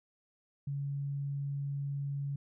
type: tone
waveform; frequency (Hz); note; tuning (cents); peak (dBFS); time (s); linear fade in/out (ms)
sine; 140.7; C#3; +26; -33; 0.67-2.36; 5
effects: none